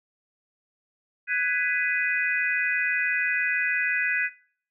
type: chord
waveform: sine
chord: G# minor seventh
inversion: third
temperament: just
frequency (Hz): 1495.1 / 1661.2 / 1993.5 / 2492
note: F#6 / G#6 / B6 / D#7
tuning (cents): +18 / 0 / +16 / +2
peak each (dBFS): -28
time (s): 1.27-4.3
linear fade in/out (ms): 50
effects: noise-tail reverb RT60 0.5 s tail -19 dB re dry